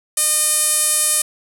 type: tone with band-pass filter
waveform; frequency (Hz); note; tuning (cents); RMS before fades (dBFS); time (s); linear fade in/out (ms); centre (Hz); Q
sawtooth; 610; D#5; -34; -17; 0.17-1.22; 5; 9700; 4.1
effects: none